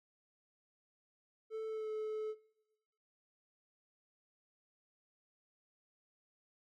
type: tone with pitch glide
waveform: triangle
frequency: 440.6 to 432.3 Hz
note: A4 to A4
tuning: +2 to -31 cents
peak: -36 dBFS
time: 1.5-2.35 s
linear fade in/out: 50 ms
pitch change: -33 cents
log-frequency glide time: 1.67-1.9 s
effects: noise-tail reverb RT60 1.0 s tail -18 dB re dry